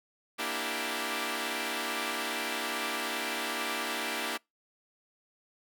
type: chord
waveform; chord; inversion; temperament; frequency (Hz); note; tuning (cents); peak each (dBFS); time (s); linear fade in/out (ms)
5% pulse; E half-diminished seventh; second; equal; 233.1 / 293.7 / 329.6 / 392; Bb3 / D4 / E4 / G4; 0 / 0 / 0 / 0; -26; 0.38-4.38; 20
effects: noise-tail reverb RT60 0.2 s tail -26 dB re dry